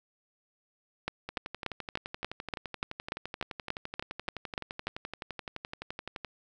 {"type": "two click trains", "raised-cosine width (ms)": 0.3, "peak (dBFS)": [-21, -15], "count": [59, 14], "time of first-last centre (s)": [[1.29, 6.247], [1.08, 4.87]], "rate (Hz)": [11.7, 3.43], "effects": []}